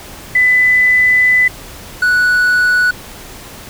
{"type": "tone pair in turn", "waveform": ["sine", "triangle"], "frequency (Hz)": [2000, 1475.5], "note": ["B6", "F#6"], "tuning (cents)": [21, -5], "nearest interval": "perfect fourth", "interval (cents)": 526, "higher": "first", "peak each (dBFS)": -7, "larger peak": "neither", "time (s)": [[0.35, 1.48], [2.02, 2.91]], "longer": "first", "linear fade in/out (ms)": 5, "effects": ["pink hiss -33 dBFS RMS until 3.69 s"]}